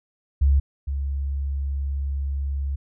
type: tone pair in turn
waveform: sine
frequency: 69.3 / 69.3 Hz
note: C#2 / C#2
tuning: 0 / 0 cents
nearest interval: unison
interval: 0 cents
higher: neither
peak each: -14 / -23 dBFS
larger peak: first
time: 0.41-0.6 / 0.87-2.76 s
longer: second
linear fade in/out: 10 ms
effects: none